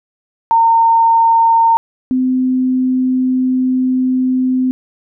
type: tone pair in turn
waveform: sine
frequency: 914 / 256.5 Hz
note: A#5 / C4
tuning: -34 / -34 cents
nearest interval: octave + minor seventh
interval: 2200 cents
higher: first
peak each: -7 / -11 dBFS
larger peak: first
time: 0.51-1.77 / 2.11-4.71 s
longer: second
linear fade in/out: 0 ms
effects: none